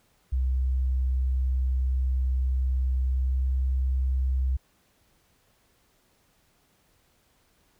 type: tone with pitch glide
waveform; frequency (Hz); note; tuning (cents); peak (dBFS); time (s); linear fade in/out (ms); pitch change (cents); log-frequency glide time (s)
sine; 64.4 to 65; C2 to C2; -27 to -11; -22; 0.32-4.57; 10; +16; 3.09-3.44
effects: pink hiss -66 dBFS RMS until 7.79 s